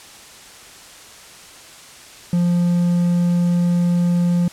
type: tone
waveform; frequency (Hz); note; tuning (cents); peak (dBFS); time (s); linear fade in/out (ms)
triangle; 174.61; F3; 0; -12; 2.33-4.48; 2
effects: white hiss -41 dBFS RMS until 4.52 s + low-pass 9000 Hz 12 dB/octave